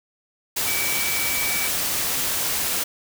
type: tone in noise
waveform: sine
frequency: 2296 Hz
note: D7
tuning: 40 cents flat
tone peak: -27 dBFS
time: 0.67-1.68 s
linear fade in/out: 10 ms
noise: white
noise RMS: -24 dBFS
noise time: 0.56-2.84 s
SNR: -6 dB
effects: none